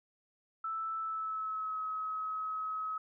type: tone with pitch glide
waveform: sine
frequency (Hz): 1318.5 to 1278.7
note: E6 to D#6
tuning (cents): 0 to +47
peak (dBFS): -34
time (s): 0.64-2.98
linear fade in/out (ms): 5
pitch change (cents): -53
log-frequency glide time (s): 0.99-1.79
effects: none